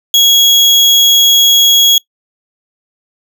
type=tone; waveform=35% pulse; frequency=3322 Hz; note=G#7; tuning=in tune; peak=-3 dBFS; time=0.14-1.98 s; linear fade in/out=2 ms; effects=noise-tail reverb RT60 0.1 s tail -23 dB re dry